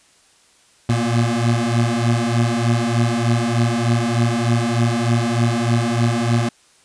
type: beating tone pair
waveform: 25% pulse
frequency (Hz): 115.9 / 119.2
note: A#2 / A#2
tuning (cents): -10 / +39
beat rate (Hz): 3.3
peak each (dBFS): -15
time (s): 0.89-6.49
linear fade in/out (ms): 5
effects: white hiss -54 dBFS RMS until 6.84 s + resampled to 22050 Hz